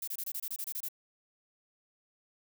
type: noise bursts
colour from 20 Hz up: violet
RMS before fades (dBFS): -37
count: 11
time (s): 0.02-0.886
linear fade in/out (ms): 5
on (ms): 56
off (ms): 25
effects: none